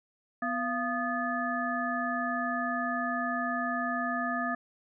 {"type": "harmonic tone with a mistuned harmonic", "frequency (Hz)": 246.9, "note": "B3", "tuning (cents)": 0, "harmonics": [1, 3, 5, 7], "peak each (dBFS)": [-34, -34, -34, -34], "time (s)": [0.42, 4.55], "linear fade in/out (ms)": 5, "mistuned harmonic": 3, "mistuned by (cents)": -130, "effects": []}